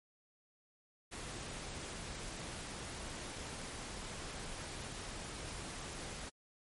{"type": "noise", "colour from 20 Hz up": "pink", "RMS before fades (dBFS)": -45, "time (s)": [1.11, 6.3], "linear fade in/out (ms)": 20, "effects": ["MP3 48 kbps"]}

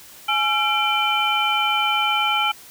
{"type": "tone cluster", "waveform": "sine", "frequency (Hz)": [840, 1356, 2365, 3056], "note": ["G#5", "E6", "D7", "G7"], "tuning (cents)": [19, 49, 12, -45], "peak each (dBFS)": -23, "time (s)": [0.28, 2.52], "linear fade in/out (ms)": 10, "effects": ["white hiss -44 dBFS RMS until 2.7 s"]}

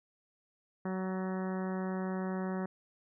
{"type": "harmonic tone with a mistuned harmonic", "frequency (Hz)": 187.3, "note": "F#3", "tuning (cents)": 21, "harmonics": [1, 2, 3, 4, 5, 6, 7, 8, 9, 10], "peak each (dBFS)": [-34, -40, -44, -46, -48, -50, -51, -52, -53, -54], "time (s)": [0.85, 2.66], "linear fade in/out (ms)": 5, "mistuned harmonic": 9, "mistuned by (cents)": 22, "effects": []}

